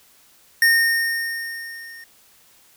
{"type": "tone with level ramp", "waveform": "square", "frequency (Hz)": 1838, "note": "A#6", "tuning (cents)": -25, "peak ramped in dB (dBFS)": [-12, -39], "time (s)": [0.62, 2.04], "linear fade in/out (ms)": 2, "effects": ["white hiss -54 dBFS RMS until 2.76 s"]}